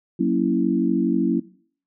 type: chord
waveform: sine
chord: F# dominant seventh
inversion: none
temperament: equal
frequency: 185 / 233.1 / 277.2 / 329.6 Hz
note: F#3 / A#3 / C#4 / E4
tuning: 0 / 0 / 0 / 0 cents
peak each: -23 dBFS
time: 0.19-1.4 s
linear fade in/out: 10 ms
effects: noise-tail reverb RT60 0.5 s tail -19 dB re dry